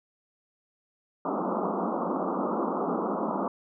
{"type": "band-pass noise", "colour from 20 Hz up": "pink", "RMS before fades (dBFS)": -29, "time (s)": [1.25, 3.48], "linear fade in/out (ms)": 2, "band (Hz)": [180, 1300], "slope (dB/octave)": 96, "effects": []}